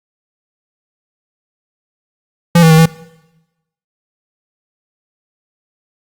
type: tone with pitch steps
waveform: square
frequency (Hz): 170.6 / 162.1 / 159.1 / 162.9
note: F3 / E3 / D#3 / E3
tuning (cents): -40 / -29 / +39 / -20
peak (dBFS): -5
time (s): 2.55-2.858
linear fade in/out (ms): 5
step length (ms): 77
effects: noise-tail reverb RT60 1.0 s tail -21 dB re dry + Opus 48 kbps